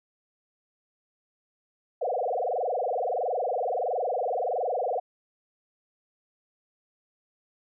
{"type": "tone with frequency modulation", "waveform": "sine", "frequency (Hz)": 613, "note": "D#5", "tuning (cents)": -26, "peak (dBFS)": -25, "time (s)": [2.01, 5], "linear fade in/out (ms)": 10, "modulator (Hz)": 21.5, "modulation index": 6.6, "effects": []}